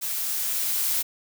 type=noise with level ramp; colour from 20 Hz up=blue; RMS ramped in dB=-29 to -24 dBFS; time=0.01-1.03 s; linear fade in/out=20 ms; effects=none

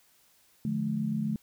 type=chord; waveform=sine; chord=D minor; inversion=none; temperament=equal with one note detuned; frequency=146.83 / 174.61 / 214.5 Hz; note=D3 / F3 / A3; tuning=0 / 0 / -44 cents; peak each=-34 / -35 / -29 dBFS; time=0.65-1.36 s; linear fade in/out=2 ms; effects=white hiss -64 dBFS RMS until 1.42 s

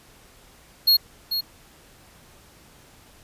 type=tone with echo; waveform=square; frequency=4300 Hz; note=C8; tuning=47 cents sharp; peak=-14 dBFS; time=0.87-0.97 s; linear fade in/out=10 ms; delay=440 ms; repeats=1; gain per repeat=-9 dB; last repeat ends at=1.41 s; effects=pink hiss -52 dBFS RMS until 3.23 s + resampled to 32000 Hz

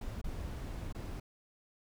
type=noise with dropouts; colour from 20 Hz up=brown; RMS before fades=-40 dBFS; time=0.01-1.2 s; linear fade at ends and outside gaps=5 ms; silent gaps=0.215-0.241 / 0.926-0.947 s; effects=none

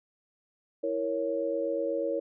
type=chord; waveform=sine; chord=A# diminished; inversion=second; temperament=equal; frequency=329.6 / 466.2 / 554.4 Hz; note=E4 / A#4 / C#5; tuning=0 / 0 / 0 cents; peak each=-34 / -32 / -30 dBFS; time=0.83-2.2 s; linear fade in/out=10 ms; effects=none

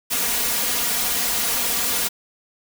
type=noise with comb filter; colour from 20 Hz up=white; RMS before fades=-22 dBFS; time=0.1-2.09 s; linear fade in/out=20 ms; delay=4.2 ms; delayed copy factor=+0.7; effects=none

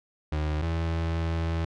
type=tone pair in turn; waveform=35% pulse; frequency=76.5 / 82.35 Hz; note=D#2 / E2; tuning=-29 / -1 cents; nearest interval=minor second; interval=128 cents; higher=second; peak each=-24 dBFS; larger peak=neither; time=0.32-0.62 / 0.62-1.65 s; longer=second; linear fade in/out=5 ms; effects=low-pass 4000 Hz 12 dB/octave

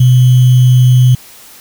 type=tone with sample-and-hold; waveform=sine; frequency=126 Hz; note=B2; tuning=35 cents sharp; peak=-3 dBFS; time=0-1.15 s; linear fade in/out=5 ms; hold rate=3150 Hz; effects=white hiss -37 dBFS RMS until 1.6 s

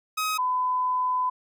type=tone pair in turn; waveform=sawtooth / sine; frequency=1265 / 1006.8 Hz; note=D#6 / B5; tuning=+28 / +33 cents; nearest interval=major third; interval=395 cents; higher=first; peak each=-21 / -22 dBFS; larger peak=first; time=0.17-0.38 / 0.38-1.3 s; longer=second; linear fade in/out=10 ms; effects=none

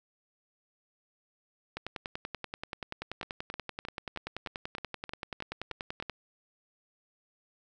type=two click trains; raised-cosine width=0.3 ms; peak=-20 / -23 dBFS; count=46 / 10; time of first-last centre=1.77-6.097 / 3.23-6.025 s; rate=10.4 / 3.22 Hz; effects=none

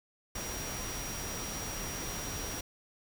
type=tone in noise; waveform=sine; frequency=5710 Hz; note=F8; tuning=37 cents sharp; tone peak=-42 dBFS; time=0.35-2.61 s; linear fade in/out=5 ms; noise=pink; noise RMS=-39 dBFS; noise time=0.35-2.61 s; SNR=-6 dB; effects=none

